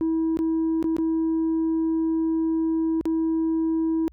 sine tone with dropouts, 323.9 Hz, E4, 30 cents flat, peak -18 dBFS, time 0.01-4.08 s, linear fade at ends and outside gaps 0 ms, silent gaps 0.371-0.39 / 0.827-0.842 / 0.966-0.984 / 3.011-3.055 s, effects tanh soft clip ceiling -19 dBFS + added 60 Hz sine -48 dBFS peak until 4.12 s

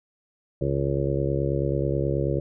harmonic tone, 69.3 Hz, C#2, in tune, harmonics 1 / 2 / 3 / 4 / 5 / 6 / 7 / 8, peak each -31 / -26 / -37 / -35 / -29 / -31 / -32 / -31 dBFS, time 0.61-2.4 s, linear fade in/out 5 ms, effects none

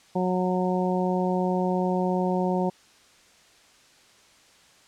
harmonic tone, 182.9 Hz, F#3, 20 cents flat, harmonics 1 / 2 / 3 / 4 / 5, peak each -25 / -28 / -30 / -31 / -32 dBFS, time 0.15-2.7 s, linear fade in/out 10 ms, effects white hiss -56 dBFS RMS until 4.87 s + low-pass 7000 Hz 12 dB/octave

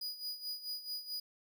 45% pulse tone with tremolo, 4923 Hz, D#8, 19 cents flat, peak -36 dBFS, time 0.01-1.2 s, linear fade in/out 5 ms, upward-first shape sine, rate 4.6 Hz, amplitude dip 75%, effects none

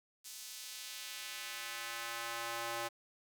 square tone with high-pass filter sweep, 116.54 Hz, A#2, in tune, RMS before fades -43 dBFS, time 0.24-2.89 s, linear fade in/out 20 ms, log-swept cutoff 5900 to 670 Hz, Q 0.92, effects 10-bit

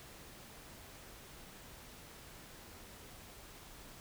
silence, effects pink hiss -54 dBFS RMS until 4 s

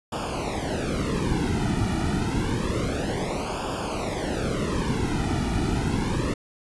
brown noise with flanger, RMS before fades -26 dBFS, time 0.12-6.34 s, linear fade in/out 5 ms, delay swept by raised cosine 0.49 to 1.89 ms, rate 0.28 Hz, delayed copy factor -0.95, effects resampled to 24000 Hz

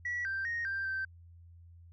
sine tone with pitch steps, 1939 / 1569 / 1864 / 1578 / 1555 Hz, B6 / G6 / A#6 / G6 / G6, -32 / +1 / -1 / +11 / -14 cents, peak -31 dBFS, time 0.05-1.05 s, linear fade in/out 5 ms, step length 200 ms, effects tanh soft clip ceiling -29 dBFS + added 85 Hz sine -52 dBFS peak until 1.92 s

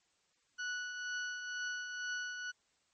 40% pulse tone with tremolo, 1475 Hz, F#6, 6 cents flat, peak -35 dBFS, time 0.58-2.52 s, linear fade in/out 20 ms, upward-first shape triangle, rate 2.1 Hz, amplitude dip 50%, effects white hiss -75 dBFS RMS until 2.93 s + MP3 32 kbps

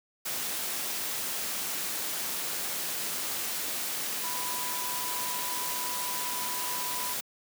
sine tone in noise, 989 Hz, B5, 2 cents sharp, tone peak -37 dBFS, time 4.23-7.14 s, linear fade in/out 10 ms, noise white, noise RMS -33 dBFS, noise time 0.25-7.21 s, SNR -7 dB, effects high-pass 150 Hz 12 dB/octave

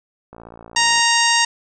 click train, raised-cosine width 1 ms, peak -24 dBFS, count 39, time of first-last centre 0.33-0.994 s, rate 57.2 Hz
harmonic tone, 932.3 Hz, A#5, in tune, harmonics 1 / 2 / 3 / 4 / 5 / 6 / 7 / 8 / 9, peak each -19 / -19 / -21 / -24 / -23 / -23 / -24 / -28 / -28 dBFS, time 0.76-1.45 s, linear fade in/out 5 ms
effects none

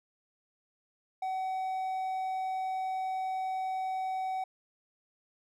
triangle tone, 755 Hz, F#5, 35 cents sharp, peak -29 dBFS, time 1.22-4.44 s, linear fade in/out 5 ms, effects none

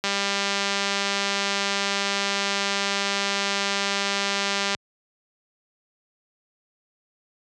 click train, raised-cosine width 0.2 ms, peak -7 dBFS, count 938, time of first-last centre 0.04-4.749 s, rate 199 Hz, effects high-pass 80 Hz 12 dB/octave + resampled to 24000 Hz

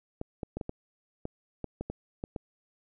clicks, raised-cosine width 2 ms, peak -21 dBFS, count 11, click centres 0.214 / 0.432 / 0.57 / 0.612 / 0.694 / 1.254 / 1.643 / 1.81 / 1.9 / 2.239 / 2.362 s, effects none

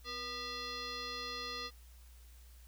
sine tone with frequency modulation, 2700 Hz, E7, 41 cents sharp, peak -39 dBFS, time 0.04-1.71 s, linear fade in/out 50 ms, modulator 739 Hz, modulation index 3, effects added 60 Hz sine -54 dBFS peak until 2.67 s + white hiss -65 dBFS RMS until 2.67 s

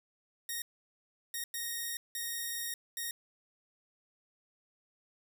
5% pulse tone bursts at uneven times, 1864.7 Hz, A#6, in tune, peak -25 dBFS, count 5, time 0.49-0.62 / 1.34-1.44 / 1.54-1.97 / 2.15-2.74 / 2.97-3.11 s, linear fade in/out 2 ms, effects none

